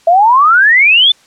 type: exponential sweep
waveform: sine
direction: up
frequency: 653 to 3576 Hz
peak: -4 dBFS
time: 0.07-1.12 s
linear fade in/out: 5 ms
effects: white hiss -47 dBFS RMS until 1.26 s + low-pass 7000 Hz 12 dB/octave